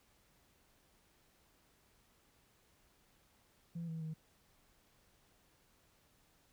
sine tone with pitch steps, 168.3 / 162.1 / 158.1 Hz, E3 / E3 / D#3, +36 / -29 / +28 cents, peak -38 dBFS, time 3.75-4.14 s, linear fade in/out 10 ms, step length 130 ms, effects tanh soft clip ceiling -37 dBFS + pink hiss -71 dBFS RMS until 6.52 s

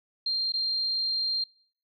sine tone with dropouts, 4186 Hz, C8, in tune, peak -25 dBFS, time 0.26-1.44 s, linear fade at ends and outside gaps 5 ms, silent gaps 0.522-0.537 s, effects noise-tail reverb RT60 0.6 s tail -26 dB re dry

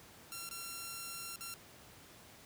5% pulse tone with dropouts, 1367 Hz, F6, 37 cents flat, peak -31 dBFS, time 0.32-1.54 s, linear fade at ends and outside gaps 0 ms, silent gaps 0.49-0.511 / 1.359-1.408 s, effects pink hiss -57 dBFS RMS until 2.45 s + high-pass 80 Hz 12 dB/octave

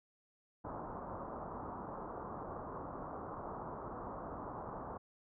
white low-pass noise, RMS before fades -45 dBFS, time 0.64-4.98 s, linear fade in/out 10 ms, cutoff 1200 Hz, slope 48 dB/octave, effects none

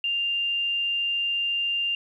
sine tone, 2794 Hz, F7, in tune, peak -23 dBFS, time 0.04-1.95 s, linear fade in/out 2 ms, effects 10-bit

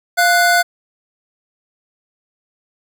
square tone pair together, 698.5 / 1480.1 Hz, F5 / F#6, 0 / 0 cents, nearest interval octave + minor second, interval 1300 cents, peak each -14 dBFS, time 0.17-0.63 s, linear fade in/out 20 ms, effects none

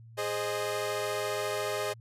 sawtooth chord, Ab major, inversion none, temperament equal with one note detuned, 415.3 / 523.3 / 615.8 Hz, Ab4 / C5 / Eb5, 0 / 0 / -18 cents, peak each -30 / -33 / -30 dBFS, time 0.17-1.94 s, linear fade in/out 20 ms, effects added 114 Hz sine -48 dBFS peak until 2 s + resampled to 32000 Hz

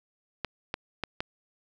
clicks, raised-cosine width 0.3 ms, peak -14 dBFS, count 4, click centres 0.447 / 0.741 / 1.037 / 1.205 s, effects none

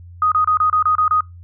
sine tone bursts, 1247 Hz, D#6, 3 cents sharp, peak -12 dBFS, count 8, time 0.22-1.207 s, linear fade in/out 2 ms, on 98 ms, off 29 ms, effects noise-tail reverb RT60 0.2 s tail -25 dB re dry + added 87 Hz sine -36 dBFS peak until 1.43 s

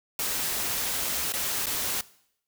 white noise with dropouts, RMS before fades -29 dBFS, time 0.19-2.01 s, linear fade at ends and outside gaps 2 ms, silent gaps 1.323-1.337 / 1.659-1.667 s, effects noise-tail reverb RT60 0.7 s tail -20 dB re dry

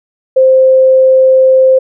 sine tone, 523 Hz, C5, 1 cent flat, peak -3 dBFS, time 0.36-1.79 s, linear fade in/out 10 ms, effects none

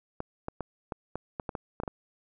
clicks, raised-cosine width 1 ms, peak -19 dBFS, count 11, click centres 0.204 / 0.484 / 0.607 / 0.922 / 1.156 / 1.398 / 1.492 / 1.552 / 1.801 / 1.835 / 1.878 s, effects none

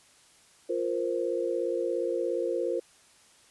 sine chord, F suspended fourth, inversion none, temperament equal, 349.2 / 466.2 / 523.3 Hz, F4 / Bb4 / C5, 0 / 0 / 0 cents, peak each -31 dBFS, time 0.69-2.8 s, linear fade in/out 10 ms, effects white hiss -59 dBFS RMS until 3.5 s + resampled to 24000 Hz

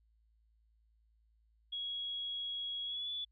sine tone with pitch glide, 3322 to 3449 Hz, G#7 to A7, 0 to -35 cents, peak -37 dBFS, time 1.72-3.25 s, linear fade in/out 10 ms, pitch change +65 cents, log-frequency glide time 2.85-3.1 s, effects added 55 Hz sine -68 dBFS peak until 3.31 s

